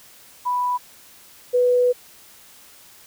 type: tone pair in turn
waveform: sine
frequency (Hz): 987.8 / 493.9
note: B5 / B4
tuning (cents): 0 / 0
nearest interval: octave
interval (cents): 1200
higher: first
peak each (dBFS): -19 / -14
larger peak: second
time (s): 0.45-0.78 / 1.53-1.93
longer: second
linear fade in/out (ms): 20
effects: white hiss -48 dBFS RMS until 3.06 s